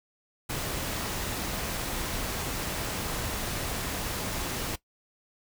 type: noise with amplitude modulation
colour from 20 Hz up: pink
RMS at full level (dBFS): -31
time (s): 0.49-4.76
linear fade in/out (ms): 10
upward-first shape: sine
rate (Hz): 235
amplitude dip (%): 35
effects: noise-tail reverb RT60 0.1 s tail -18 dB re dry